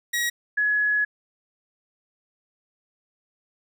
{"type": "tone pair in turn", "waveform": ["sawtooth", "sine"], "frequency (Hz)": [1904, 1689.4], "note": ["A#6", "G#6"], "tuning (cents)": [36, 29], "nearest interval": "major second", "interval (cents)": 207, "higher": "first", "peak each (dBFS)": -19, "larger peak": "neither", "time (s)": [[0.13, 0.3], [0.57, 1.05]], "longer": "second", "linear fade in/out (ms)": 10, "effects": []}